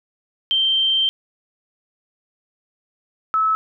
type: tone pair in turn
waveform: sine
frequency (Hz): 3136 / 1299.6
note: G7 / E6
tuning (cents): 0 / -25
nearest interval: octave + minor third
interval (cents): 1525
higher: first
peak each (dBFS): -15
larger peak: neither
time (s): 0.51-1.09 / 3.34-3.55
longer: first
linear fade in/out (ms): 0
effects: none